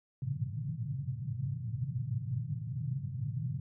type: band-pass noise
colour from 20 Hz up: white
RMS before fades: -36 dBFS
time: 0.22-3.6 s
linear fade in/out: 2 ms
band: 110 to 140 Hz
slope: 48 dB/octave
effects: none